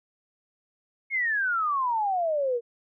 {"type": "exponential sweep", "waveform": "sine", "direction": "down", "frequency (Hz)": [2201, 460], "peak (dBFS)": -23, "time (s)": [1.1, 2.61], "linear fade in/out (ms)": 50, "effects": []}